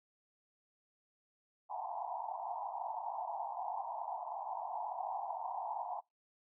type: band-pass noise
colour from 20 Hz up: pink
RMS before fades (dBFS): -41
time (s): 1.69-6.01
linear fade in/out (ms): 20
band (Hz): 690 to 980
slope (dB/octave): 96
effects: noise-tail reverb RT60 0.2 s tail -26 dB re dry